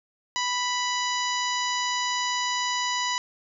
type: harmonic tone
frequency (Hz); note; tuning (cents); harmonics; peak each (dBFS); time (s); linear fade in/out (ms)
987.8; B5; 0; 1 / 2 / 3 / 4 / 5 / 6 / 7; -28 / -31 / -33 / -34 / -35 / -36 / -36; 0.36-3.18; 0
effects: none